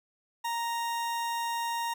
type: tone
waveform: 40% pulse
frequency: 932.3 Hz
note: A#5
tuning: in tune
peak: -29 dBFS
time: 0.44-1.94 s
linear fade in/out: 10 ms
effects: none